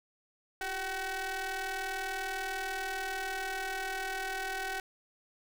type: ring-modulated tone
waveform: sawtooth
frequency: 373.3 Hz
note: F#4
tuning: 15 cents sharp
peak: -27 dBFS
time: 0.61-4.8 s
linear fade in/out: 2 ms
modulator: 1140 Hz
effects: none